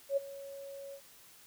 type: tone with ADSR envelope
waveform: sine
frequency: 554.4 Hz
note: C#5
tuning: in tune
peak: -25 dBFS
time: 0.09-1.01 s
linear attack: 78 ms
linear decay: 17 ms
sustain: -18 dB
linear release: 73 ms
effects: white hiss -58 dBFS RMS until 1.46 s